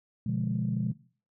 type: chord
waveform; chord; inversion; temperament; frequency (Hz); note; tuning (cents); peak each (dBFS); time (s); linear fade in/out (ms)
sine; B diminished seventh; none; equal; 123.47 / 146.83 / 174.61 / 207.7; B2 / D3 / F3 / Ab3; 0 / 0 / 0 / 0; -31 / -35 / -32 / -31; 0.26-0.92; 5
effects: noise-tail reverb RT60 0.4 s tail -17 dB re dry + tanh soft clip ceiling -18 dBFS